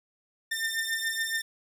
sawtooth beating tone pair, 1800 / 1807.1 Hz, A6 / A6, +39 / +46 cents, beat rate 7.1 Hz, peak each -27 / -29 dBFS, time 0.51-1.42 s, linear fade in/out 10 ms, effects none

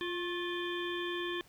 harmonic tone with a mistuned harmonic, 349.2 Hz, F4, in tune, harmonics 1 / 3 / 5 / 7 / 9 / 10, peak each -36 / -43 / -41 / -47 / -44 / -45 dBFS, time 0.01-1.41 s, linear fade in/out 0 ms, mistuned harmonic 3, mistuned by +50 cents, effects pink hiss -62 dBFS RMS until 1.48 s

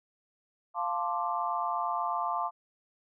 sine chord, D minor seventh, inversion first, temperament equal, 698.5 / 880 / 1046.5 / 1174.7 Hz, F5 / A5 / C6 / D6, 0 / 0 / 0 / 0 cents, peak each -34 dBFS, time 0.74-2.51 s, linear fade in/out 50 ms, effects none

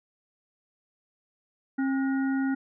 harmonic tone with a mistuned harmonic, 268.9 Hz, C4, 47 cents sharp, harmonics 1 / 3 / 5 / 7, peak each -24 / -39 / -37 / -43 dBFS, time 1.78-2.55 s, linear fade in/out 10 ms, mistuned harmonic 5, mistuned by +120 cents, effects none

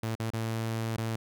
sawtooth tone with dropouts, 112.6 Hz, A2, 40 cents sharp, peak -26 dBFS, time 0.03-1.16 s, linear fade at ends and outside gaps 5 ms, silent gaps 0.153-0.197 / 0.304-0.334 / 0.966-0.98 s, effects none

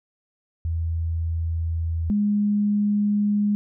sine tone pair in turn, 82.41 / 206.5 Hz, E2 / G#3, 0 / -10 cents, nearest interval octave + major third, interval 1590 cents, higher second, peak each -22 / -18 dBFS, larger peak second, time 0.65-2.1 / 2.1-3.55 s, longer neither, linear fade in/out 0 ms, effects none

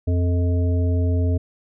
harmonic tone with a mistuned harmonic, 87.31 Hz, F2, in tune, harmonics 1 / 3 / 5 / 7, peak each -17 / -27 / -31 / -34 dBFS, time 0.07-1.38 s, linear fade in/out 10 ms, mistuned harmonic 7, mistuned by +49 cents, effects none

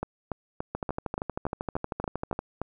two click trains, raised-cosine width 1 ms, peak -16 / -16 dBFS, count 10 / 22, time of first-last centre 0.03-2.616 / 0.75-2.391 s, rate 3.48 / 12.8 Hz, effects none

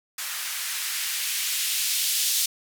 violet noise with band-pass filter sweep, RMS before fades -27 dBFS, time 0.18-2.46 s, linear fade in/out 5 ms, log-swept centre 1300 to 3800 Hz, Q 1.1, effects none

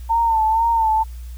sine tone with vibrato, 900 Hz, A5, 39 cents sharp, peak -14 dBFS, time 0.09-1.04 s, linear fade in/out 20 ms, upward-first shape sine, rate 2.1 Hz, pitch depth 55 cents each way, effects added 60 Hz sine -30 dBFS peak until 1.37 s + white hiss -51 dBFS RMS until 1.37 s

